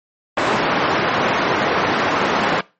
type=band-pass noise; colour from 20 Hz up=white; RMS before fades=-18 dBFS; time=0.37-2.61 s; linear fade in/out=5 ms; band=150 to 1400 Hz; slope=12 dB/octave; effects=noise-tail reverb RT60 0.3 s tail -22 dB re dry + MP3 32 kbps